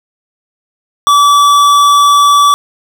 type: tone with tanh clipping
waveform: sine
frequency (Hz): 1152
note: D6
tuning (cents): -34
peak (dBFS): -6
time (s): 1.07-2.54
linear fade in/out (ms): 0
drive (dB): 17
effects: none